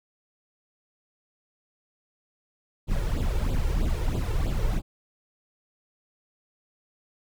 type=noise with flanger; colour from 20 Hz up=brown; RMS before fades=-25 dBFS; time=2.87-4.82 s; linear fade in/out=50 ms; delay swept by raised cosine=0.25 to 2.25 ms; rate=3.1 Hz; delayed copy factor=+0.85; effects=none